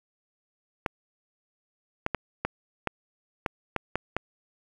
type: clicks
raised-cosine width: 0.5 ms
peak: -11 dBFS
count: 9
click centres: 0.862 / 2.064 / 2.147 / 2.45 / 2.873 / 3.462 / 3.763 / 3.956 / 4.166 s
effects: 8-bit